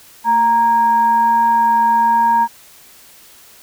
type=tone with frequency modulation; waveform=sine; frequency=932.3 Hz; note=A#5; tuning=in tune; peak=-10 dBFS; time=0.24-2.48 s; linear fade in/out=50 ms; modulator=707 Hz; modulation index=0.28; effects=white hiss -44 dBFS RMS until 3.62 s